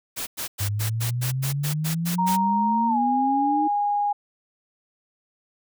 white noise bursts, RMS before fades -30 dBFS, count 11, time 0.16-2.37 s, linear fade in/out 20 ms, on 110 ms, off 100 ms
sine exponential sweep, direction up, 98.6 to 311.1 Hz, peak -23 dBFS, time 0.6-3.68 s, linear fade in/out 10 ms
sine tone with pitch glide, 932.3 to 821 Hz, A#5 to G#5, 0 to -20 cents, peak -20 dBFS, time 2.18-4.13 s, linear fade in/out 10 ms, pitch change -220 cents, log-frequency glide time 2.87-2.99 s
effects none

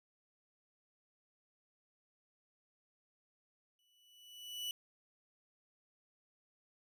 40% pulse tone with exponential growth, 2960 Hz, F#7, in tune, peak -36 dBFS, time 3.79-4.71 s, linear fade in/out 1 ms, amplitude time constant 200 ms, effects none

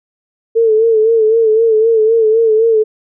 sine tone with vibrato, 445.5 Hz, A4, 22 cents sharp, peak -7 dBFS, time 0.55-2.84 s, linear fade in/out 20 ms, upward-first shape sine, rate 3.9 Hz, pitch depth 58 cents each way, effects none

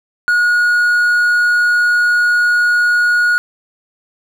triangle tone, 1447 Hz, F#6, 39 cents flat, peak -8 dBFS, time 0.28-3.38 s, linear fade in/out 0 ms, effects none

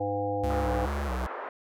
harmonic tone, 101.3 Hz, G#2, 43 cents flat, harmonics 1 / 3 / 5 / 7 / 8, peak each -35 / -35 / -30 / -36 / -34 dBFS, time 0-0.86 s, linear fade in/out 10 ms
square tone with vibrato, 67.1 Hz, C2, 44 cents sharp, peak -30 dBFS, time 0.43-1.27 s, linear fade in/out 10 ms, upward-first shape square, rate 2.3 Hz, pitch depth 100 cents each way
white band-pass noise, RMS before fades -37 dBFS, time 0.5-1.49 s, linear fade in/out 2 ms, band 390 to 1400 Hz, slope 24 dB/octave
effects none

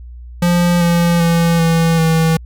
square tone with pitch steps, 174.61 / 171.41 / 168.27 / 165.19 / 162.17 Hz, F3 / F3 / E3 / E3 / E3, 0 / -32 / +36 / +4 / -28 cents, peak -11 dBFS, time 0.42-2.37 s, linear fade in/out 5 ms, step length 390 ms, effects added 60 Hz sine -30 dBFS peak until 2.45 s

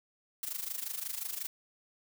blue noise with amplitude modulation, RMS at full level -35 dBFS, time 0.43-1.47 s, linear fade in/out 0 ms, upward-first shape sine, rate 25.6 Hz, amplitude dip 80%, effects none

